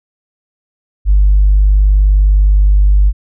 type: tone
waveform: sine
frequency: 49.75 Hz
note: G1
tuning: 26 cents sharp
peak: -4 dBFS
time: 1.05-3.13 s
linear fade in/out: 50 ms
effects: tanh soft clip ceiling -1 dBFS